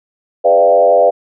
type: tone with frequency modulation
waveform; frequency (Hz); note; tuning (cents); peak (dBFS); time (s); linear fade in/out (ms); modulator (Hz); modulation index
sine; 592; D5; +14; -6; 0.44-1.11; 20; 90.2; 1.4
effects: none